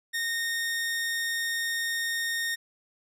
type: tone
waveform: sawtooth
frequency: 1844 Hz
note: A#6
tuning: 19 cents flat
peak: -24 dBFS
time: 0.13-2.56 s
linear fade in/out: 20 ms
effects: resampled to 32000 Hz